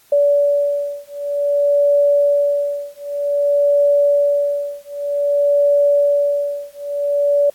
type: beating tone pair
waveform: sine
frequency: 574 / 574.53 Hz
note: D5 / D5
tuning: -40 / -38 cents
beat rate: 0.53 Hz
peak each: -16 / -16 dBFS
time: 0.12-7.5 s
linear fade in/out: 5 ms
effects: white hiss -52 dBFS RMS until 7.54 s + AAC 64 kbps